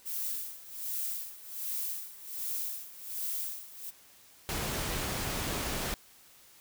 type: noise with tremolo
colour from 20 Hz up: violet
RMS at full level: -34 dBFS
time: 0.05-3.91 s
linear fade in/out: 20 ms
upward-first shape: sine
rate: 1.3 Hz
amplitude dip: 85%
type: noise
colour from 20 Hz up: pink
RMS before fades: -34 dBFS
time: 4.49-5.94 s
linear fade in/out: 0 ms
effects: white hiss -58 dBFS RMS until 6.6 s